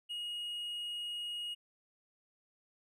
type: tone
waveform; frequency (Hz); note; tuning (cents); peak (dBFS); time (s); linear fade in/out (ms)
triangle; 2880; F#7; -47; -36; 0.09-1.55; 20
effects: none